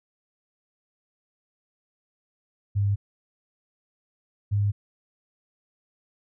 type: tone pair in turn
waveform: sine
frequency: 100.7 / 102.05 Hz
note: G2 / G#2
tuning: +47 / -30 cents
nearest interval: unison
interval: 23 cents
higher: second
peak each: -20 dBFS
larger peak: neither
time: 2.75-2.96 / 4.51-4.72 s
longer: neither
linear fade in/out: 20 ms
effects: none